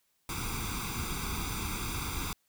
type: noise with comb filter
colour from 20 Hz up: pink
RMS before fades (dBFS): -35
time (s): 0.29-2.33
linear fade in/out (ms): 2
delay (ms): 0.83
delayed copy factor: +0.95
effects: white hiss -74 dBFS RMS until 2.48 s